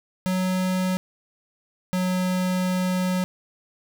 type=tone pair in turn; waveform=square; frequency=185 / 183.51 Hz; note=F#3 / F#3; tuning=0 / -14 cents; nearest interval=unison; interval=14 cents; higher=first; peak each=-22 dBFS; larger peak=neither; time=0.26-0.97 / 1.93-3.24 s; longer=second; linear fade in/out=0 ms; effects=none